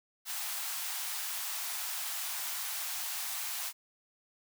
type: high-pass noise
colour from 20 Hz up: white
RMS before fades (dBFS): -37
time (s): 0.25-3.73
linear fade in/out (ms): 50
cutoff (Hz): 690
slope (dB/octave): 48
effects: none